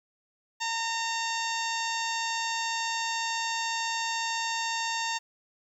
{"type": "harmonic tone", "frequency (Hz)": 914, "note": "A#5", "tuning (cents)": -34, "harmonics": [1, 2, 3, 4, 5, 6, 7, 8], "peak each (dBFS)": [-32, -35, -37, -38, -39, -40, -40, -41], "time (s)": [0.6, 5.19], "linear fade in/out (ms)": 20, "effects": ["10-bit"]}